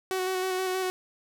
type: tone with vibrato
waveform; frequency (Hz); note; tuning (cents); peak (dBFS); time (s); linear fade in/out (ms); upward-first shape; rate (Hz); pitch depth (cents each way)
sawtooth; 372.9; F#4; +14; -23; 0.11-0.9; 0; square; 6.3; 17
effects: none